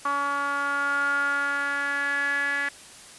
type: tone with band-pass filter sweep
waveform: sawtooth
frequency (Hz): 282.8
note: C#4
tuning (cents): +35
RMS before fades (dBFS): -26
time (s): 0.05-2.69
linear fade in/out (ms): 5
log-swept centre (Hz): 1200 to 1800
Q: 8.7
effects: white hiss -46 dBFS RMS until 3.18 s + resampled to 24000 Hz